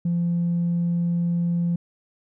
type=tone with tanh clipping; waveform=triangle; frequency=172 Hz; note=F3; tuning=26 cents flat; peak=-20 dBFS; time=0.05-1.76 s; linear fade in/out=5 ms; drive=5 dB; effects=none